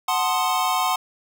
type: chord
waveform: square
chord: F# diminished seventh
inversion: none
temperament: equal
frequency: 740 / 880 / 1046.5 / 1244.5 Hz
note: F#5 / A5 / C6 / Eb6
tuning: 0 / 0 / 0 / 0 cents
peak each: -25 / -28 / -24 / -29 dBFS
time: 0.08-0.96 s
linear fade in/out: 5 ms
effects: none